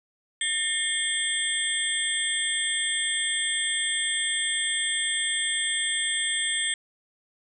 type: tone cluster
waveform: sine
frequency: 1818 / 2138 / 3220 / 3480 / 8150 Hz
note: A#6 / C7 / G7 / A7 / C9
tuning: -44 / +37 / +46 / -20 / -47 cents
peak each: -31 / -34 / -29 / -32 / -29 dBFS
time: 0.41-6.74 s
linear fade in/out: 2 ms
effects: none